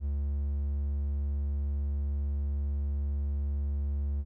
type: tone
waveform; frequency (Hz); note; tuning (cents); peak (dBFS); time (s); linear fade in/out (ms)
triangle; 71.1; C#2; +45; -26; 0-4.25; 50
effects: none